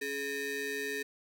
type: ring-modulated tone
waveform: 35% pulse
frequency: 698.5 Hz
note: F5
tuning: in tune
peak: -29 dBFS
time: 0.01-1.03 s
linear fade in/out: 10 ms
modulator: 1120 Hz
effects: none